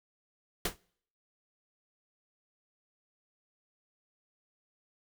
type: noise with exponential decay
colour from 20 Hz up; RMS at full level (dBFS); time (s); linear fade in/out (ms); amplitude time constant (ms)
pink; -25; 0.65-0.77; 5; 24
effects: noise-tail reverb RT60 0.6 s tail -25 dB re dry